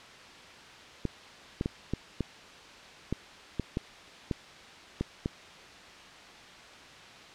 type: clicks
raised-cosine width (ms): 3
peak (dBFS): -16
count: 11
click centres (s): 1.053 / 1.611 / 1.659 / 1.936 / 2.207 / 3.126 / 3.597 / 3.771 / 4.312 / 5.01 / 5.259
effects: white hiss -49 dBFS RMS until 7.34 s + low-pass 4000 Hz 12 dB/octave